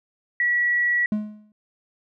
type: tone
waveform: sine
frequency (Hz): 1934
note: B6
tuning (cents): -37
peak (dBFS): -18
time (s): 0.4-1.06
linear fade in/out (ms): 2
type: tone with exponential decay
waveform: triangle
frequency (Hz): 211.6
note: G#3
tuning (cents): +33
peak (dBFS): -16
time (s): 1.12-1.52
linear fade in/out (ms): 2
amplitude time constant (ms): 86
effects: none